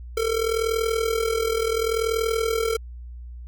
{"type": "tone with amplitude modulation", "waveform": "square", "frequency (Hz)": 451.4, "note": "A4", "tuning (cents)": 44, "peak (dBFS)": -19, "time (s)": [0.17, 2.77], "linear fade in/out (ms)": 5, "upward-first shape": "sine", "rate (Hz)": 40.7, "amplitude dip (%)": 70, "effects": ["added 60 Hz sine -35 dBFS peak until 3.47 s"]}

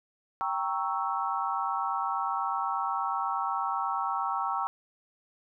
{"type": "chord", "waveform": "sine", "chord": "G diminished seventh", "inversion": "none", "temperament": "equal", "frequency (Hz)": [784, 932.3, 1108.7, 1318.5], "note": ["G5", "Bb5", "Db6", "Fb6"], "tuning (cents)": [0, 0, 0, 0], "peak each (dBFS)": -33, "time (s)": [0.41, 4.67], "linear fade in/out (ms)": 0, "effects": []}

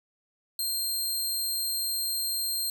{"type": "tone", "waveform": "15% pulse", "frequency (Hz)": 4186, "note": "C8", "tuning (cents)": 0, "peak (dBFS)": -21, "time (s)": [0.59, 2.7], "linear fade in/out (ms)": 2, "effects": []}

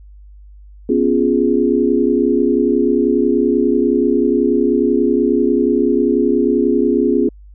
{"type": "chord", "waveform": "sine", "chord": "C# dominant seventh", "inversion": "third", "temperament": "equal", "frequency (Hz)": [246.9, 277.2, 349.2, 415.3], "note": ["B3", "C#4", "E#4", "G#4"], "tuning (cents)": [0, 0, 0, 0], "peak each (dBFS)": -17, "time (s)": [0.89, 7.29], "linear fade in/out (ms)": 5, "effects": ["added 50 Hz sine -37 dBFS peak until 7.54 s"]}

